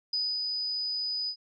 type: tone with ADSR envelope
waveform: sine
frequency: 4978 Hz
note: D#8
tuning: in tune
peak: -26 dBFS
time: 0.13-1.36 s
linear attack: 5 ms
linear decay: 240 ms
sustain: -3 dB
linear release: 75 ms
effects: none